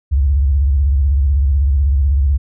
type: tone with vibrato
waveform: sine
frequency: 69.3 Hz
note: C#2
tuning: in tune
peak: -10 dBFS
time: 0.11-2.38 s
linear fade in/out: 20 ms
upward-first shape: square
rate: 16 Hz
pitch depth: 130 cents each way
effects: none